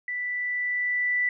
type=tone with level ramp; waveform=sine; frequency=1975.5 Hz; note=B6; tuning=in tune; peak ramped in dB=-28 to -21 dBFS; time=0.08-1.29 s; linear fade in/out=2 ms; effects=none